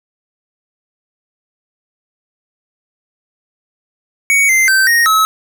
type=tone with pitch steps; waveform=square; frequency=2239 / 2080 / 1551 / 1864 / 1291 Hz; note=C#7 / C7 / G6 / A#6 / E6; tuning=+17 / -11 / -19 / -1 / -37 cents; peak=-9 dBFS; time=4.3-5.25 s; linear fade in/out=0 ms; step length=190 ms; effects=none